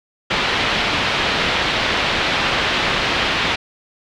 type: low-pass noise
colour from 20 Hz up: white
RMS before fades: -19 dBFS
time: 0.3-3.56 s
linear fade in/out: 10 ms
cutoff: 3600 Hz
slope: 24 dB/octave
effects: none